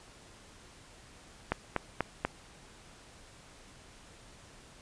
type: click train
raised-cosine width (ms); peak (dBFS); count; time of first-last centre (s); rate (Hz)
0.5; -13; 4; 1.52-2.25; 4.11
effects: pink hiss -55 dBFS RMS until 4.81 s + resampled to 22050 Hz